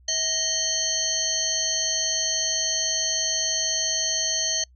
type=harmonic tone with a mistuned harmonic; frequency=622.3 Hz; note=D#5; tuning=in tune; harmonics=1 / 3 / 5 / 7 / 9 / 10; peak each=-36 / -36 / -31 / -27 / -36 / -25 dBFS; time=0.08-4.64 s; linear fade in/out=5 ms; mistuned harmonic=1; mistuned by=+63 cents; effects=noise-tail reverb RT60 0.1 s tail -26 dB re dry + added 62 Hz sine -51 dBFS peak until 4.75 s